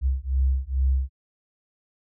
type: beating tone pair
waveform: sine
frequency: 65 / 67.3 Hz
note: C2 / C2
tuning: -11 / +49 cents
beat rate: 2.3 Hz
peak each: -23 dBFS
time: 0.01-1.1 s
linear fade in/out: 50 ms
effects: none